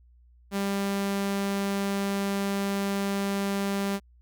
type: tone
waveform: sawtooth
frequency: 198.3 Hz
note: G3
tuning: 20 cents sharp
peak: -22 dBFS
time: 0.51-4 s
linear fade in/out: 50 ms
effects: added 60 Hz sine -54 dBFS peak until 4.21 s